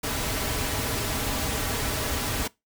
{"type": "noise with comb filter", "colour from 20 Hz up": "pink", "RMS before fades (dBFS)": -28, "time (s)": [0.03, 2.48], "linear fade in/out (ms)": 10, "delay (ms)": 5.6, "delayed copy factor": -0.5, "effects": ["noise-tail reverb RT60 0.2 s tail -22 dB re dry"]}